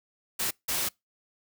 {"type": "noise bursts at uneven times", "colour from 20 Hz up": "white", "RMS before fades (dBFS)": -29, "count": 2, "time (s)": [[0.39, 0.51], [0.68, 0.89]], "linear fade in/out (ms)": 10, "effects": ["noise-tail reverb RT60 0.2 s tail -26 dB re dry"]}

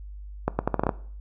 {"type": "accelerating click train", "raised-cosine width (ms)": 1, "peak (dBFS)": -8, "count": 8, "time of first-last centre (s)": [0.48, 0.892], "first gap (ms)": 110, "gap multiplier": 0.78, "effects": ["noise-tail reverb RT60 0.5 s tail -18 dB re dry", "added 50 Hz sine -37 dBFS peak until 1.2 s"]}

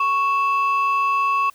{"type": "tone pair together", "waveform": "sine", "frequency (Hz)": [1108.1, 2637], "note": ["C#6", "E7"], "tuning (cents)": [-1, 0], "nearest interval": "octave + minor third", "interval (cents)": 1501, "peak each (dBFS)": [-16, -24], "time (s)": [0, 1.5], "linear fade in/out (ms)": 5, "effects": ["tanh soft clip ceiling -12 dBFS", "white hiss -54 dBFS RMS until 1.54 s"]}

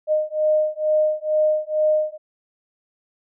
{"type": "beating tone pair", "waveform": "sine", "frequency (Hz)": [614, 616.2], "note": ["D#5", "D#5"], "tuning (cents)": [-23, -17], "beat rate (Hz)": 2.2, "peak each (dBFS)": -20, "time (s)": [0.07, 2.18], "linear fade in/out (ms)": 50, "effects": []}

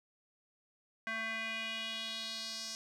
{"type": "tone with band-pass filter sweep", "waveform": "square", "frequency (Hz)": 223.3, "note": "A3", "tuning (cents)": 26, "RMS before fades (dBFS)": -40, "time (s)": [1.07, 2.75], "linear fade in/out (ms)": 0, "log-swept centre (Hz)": [1800, 5500], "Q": 3.3, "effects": []}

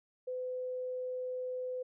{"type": "tone", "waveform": "sine", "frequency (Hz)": 506, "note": "B4", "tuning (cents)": 42, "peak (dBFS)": -35, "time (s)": [0.27, 1.83], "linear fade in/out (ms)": 10, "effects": []}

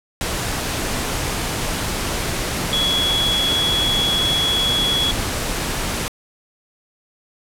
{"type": "tone in noise", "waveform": "sine", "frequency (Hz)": 3359, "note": "G#7", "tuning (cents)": 19, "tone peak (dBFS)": -17, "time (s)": [2.73, 5.11], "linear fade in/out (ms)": 0, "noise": "pink", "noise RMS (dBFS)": -23, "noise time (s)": [0.21, 6.08], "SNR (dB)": 3, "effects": ["low-pass 12000 Hz 12 dB/octave"]}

